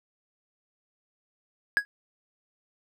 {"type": "tone with exponential decay", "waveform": "triangle", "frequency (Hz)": 1661.2, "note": "G#6", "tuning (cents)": 0, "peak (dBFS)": -13, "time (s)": [1.77, 1.85], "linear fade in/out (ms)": 0, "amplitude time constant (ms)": 17, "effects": []}